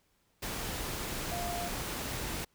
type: tone in noise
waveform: sine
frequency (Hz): 698.5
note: F5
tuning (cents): 0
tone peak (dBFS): -37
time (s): 1.31-1.69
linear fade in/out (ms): 10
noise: pink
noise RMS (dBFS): -37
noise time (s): 0.42-2.45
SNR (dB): -3
effects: pink hiss -72 dBFS RMS until 2.54 s